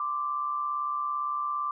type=tone pair together; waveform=sine; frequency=1037 / 1174.7 Hz; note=C6 / D6; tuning=-16 / 0 cents; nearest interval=major second; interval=216 cents; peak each=-36 / -28 dBFS; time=0-1.71 s; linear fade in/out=2 ms; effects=none